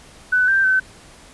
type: tone with pitch steps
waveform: sine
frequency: 1498 / 1572 / 1528 Hz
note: F#6 / G6 / G6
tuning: +21 / +4 / -45 cents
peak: -13 dBFS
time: 0.32-0.8 s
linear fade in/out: 10 ms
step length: 160 ms
effects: pink hiss -45 dBFS RMS until 1.33 s + resampled to 24000 Hz